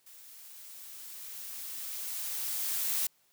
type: noise with level ramp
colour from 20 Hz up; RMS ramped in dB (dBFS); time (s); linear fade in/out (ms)
blue; -53 to -30; 0.06-3.07; 5
effects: white hiss -69 dBFS RMS until 3.32 s + high-pass 80 Hz 12 dB/octave

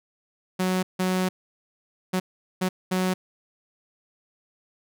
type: tone bursts at uneven times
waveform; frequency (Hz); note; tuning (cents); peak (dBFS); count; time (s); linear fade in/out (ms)
sawtooth; 185; F#3; 0; -18; 5; 0.59-0.83 / 0.99-1.29 / 2.13-2.2 / 2.61-2.69 / 2.91-3.14; 10
effects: none

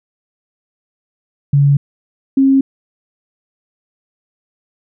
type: tone pair in turn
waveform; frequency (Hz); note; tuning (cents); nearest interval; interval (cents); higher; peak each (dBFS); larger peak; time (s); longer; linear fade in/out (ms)
sine; 141.6 / 270.1; C#3 / C#4; +37 / -45; major seventh; 1118; second; -7; neither; 1.53-1.77 / 2.37-2.61; neither; 5
effects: none

